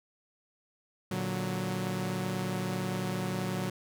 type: chord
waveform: sawtooth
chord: Bb augmented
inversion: none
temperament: equal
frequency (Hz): 116.54 / 146.83 / 185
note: Bb2 / D3 / F#3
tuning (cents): 0 / 0 / 0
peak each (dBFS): -33 / -34 / -29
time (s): 1.11-3.7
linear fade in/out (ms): 5
effects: none